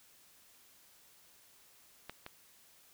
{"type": "clicks", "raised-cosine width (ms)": 0.3, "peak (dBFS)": [-26, -28], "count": 2, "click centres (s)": [2.096, 2.264], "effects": ["white hiss -63 dBFS RMS until 2.93 s"]}